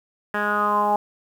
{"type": "tone with low-pass filter sweep", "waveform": "10% pulse", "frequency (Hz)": 207.7, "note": "G#3", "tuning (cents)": 0, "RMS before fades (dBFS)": -21, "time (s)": [0.34, 0.96], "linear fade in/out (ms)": 2, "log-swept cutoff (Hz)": [1800, 830], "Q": 6.7, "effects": ["8-bit"]}